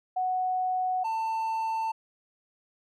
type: tone pair in turn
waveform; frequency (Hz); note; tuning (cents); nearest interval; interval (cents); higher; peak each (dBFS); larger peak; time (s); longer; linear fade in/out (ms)
sine / triangle; 740 / 892.8; F#5 / A5; 0 / +25; minor third; 325; second; -25; neither; 0.16-1.04 / 1.04-1.92; neither; 10
effects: none